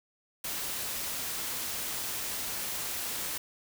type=noise; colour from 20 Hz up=white; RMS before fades=-35 dBFS; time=0.44-3.38 s; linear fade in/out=5 ms; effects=none